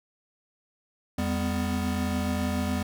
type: tone cluster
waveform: square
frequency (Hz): 85.3 / 199.3 / 248.8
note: F2 / G3 / B3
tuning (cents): -40 / +29 / +13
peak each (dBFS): -31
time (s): 1.18-2.83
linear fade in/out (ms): 5
effects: none